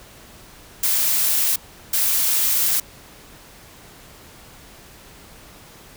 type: noise bursts at uneven times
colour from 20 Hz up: blue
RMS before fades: -19 dBFS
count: 2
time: 0.83-1.56 / 1.93-2.8 s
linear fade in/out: 5 ms
effects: pink hiss -45 dBFS RMS until 5.96 s